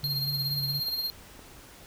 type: tone with vibrato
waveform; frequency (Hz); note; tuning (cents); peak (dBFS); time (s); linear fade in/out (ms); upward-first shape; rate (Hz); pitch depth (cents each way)
sine; 140; C#3; +18; -32; 0.03-0.8; 5; sine; 4.4; 32
type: tone with tremolo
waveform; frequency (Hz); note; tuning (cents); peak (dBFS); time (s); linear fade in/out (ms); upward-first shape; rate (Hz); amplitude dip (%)
square; 4207; C8; +9; -27; 0.04-1.1; 0; sine; 17; 50
type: clicks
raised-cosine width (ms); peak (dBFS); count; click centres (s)
1; -34; 2; 0.885 / 1.393
effects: pink hiss -50 dBFS RMS until 1.86 s